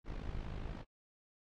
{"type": "noise with amplitude modulation", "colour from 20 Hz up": "brown", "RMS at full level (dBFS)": -39, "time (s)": [0.04, 0.85], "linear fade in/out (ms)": 50, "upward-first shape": "sine", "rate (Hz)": 52.3, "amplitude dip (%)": 75, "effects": ["low-pass 4000 Hz 12 dB/octave", "AAC 48 kbps"]}